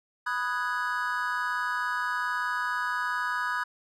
triangle chord, G# minor seventh, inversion first, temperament equal, 987.8 / 1244.5 / 1480 / 1661.2 Hz, B5 / D#6 / F#6 / G#6, 0 / 0 / 0 / 0 cents, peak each -31 dBFS, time 0.26-3.64 s, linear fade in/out 10 ms, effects none

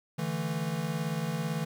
square chord, D suspended second, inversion none, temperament equal, 146.83 / 164.81 / 220 Hz, D3 / E3 / A3, 0 / 0 / 0 cents, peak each -36 / -33 / -38 dBFS, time 0.18-1.65 s, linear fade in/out 10 ms, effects 11-bit

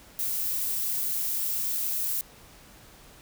violet noise with amplitude modulation, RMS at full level -27 dBFS, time 0.19-2.21 s, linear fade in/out 0 ms, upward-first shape sine, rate 292 Hz, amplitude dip 40%, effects pink hiss -52 dBFS RMS until 3.21 s

